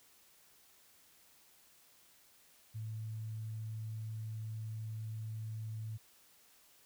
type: tone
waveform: sine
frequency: 110 Hz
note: A2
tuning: in tune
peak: -39 dBFS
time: 2.74-5.98 s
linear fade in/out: 20 ms
effects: white hiss -65 dBFS RMS until 6.85 s